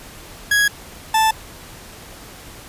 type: tone pair in turn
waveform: 40% pulse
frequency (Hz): 1661.2 / 880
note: G#6 / A5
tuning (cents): 0 / 0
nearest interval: major seventh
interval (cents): 1100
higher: first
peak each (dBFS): -12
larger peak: neither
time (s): 0.51-0.68 / 1.14-1.31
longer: neither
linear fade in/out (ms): 5
effects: pink hiss -39 dBFS RMS until 2.68 s + resampled to 32000 Hz